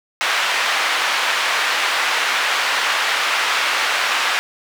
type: band-pass noise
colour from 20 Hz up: white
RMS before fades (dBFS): -19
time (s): 0.21-4.39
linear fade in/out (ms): 0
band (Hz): 880 to 2500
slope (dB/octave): 12
effects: none